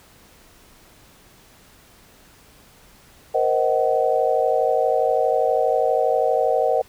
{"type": "chord", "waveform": "sine", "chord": "C half-diminished seventh", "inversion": "third", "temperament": "just", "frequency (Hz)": [470.9, 523.3, 627.9, 753.5], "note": ["Bb4", "C5", "Eb5", "Gb5"], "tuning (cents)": [18, 0, 16, 31], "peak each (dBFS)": -22, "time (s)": [3.34, 6.82], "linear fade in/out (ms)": 10, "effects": ["pink hiss -51 dBFS RMS until 6.88 s"]}